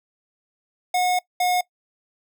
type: tone pair in turn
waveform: square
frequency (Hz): 726 / 722.8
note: F#5 / F#5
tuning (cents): -33 / -41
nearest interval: unison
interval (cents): 8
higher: first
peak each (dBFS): -19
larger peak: neither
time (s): 0.94-1.19 / 1.4-1.61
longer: first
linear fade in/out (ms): 5
effects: noise-tail reverb RT60 0.1 s tail -21 dB re dry